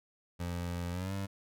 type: tone with pitch glide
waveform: 25% pulse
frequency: 87.31 to 98 Hz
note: F2 to G2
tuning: 0 to 0 cents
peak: -31 dBFS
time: 0.39-1.27 s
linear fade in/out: 20 ms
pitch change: +200 cents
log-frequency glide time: 0.91-1.13 s
effects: none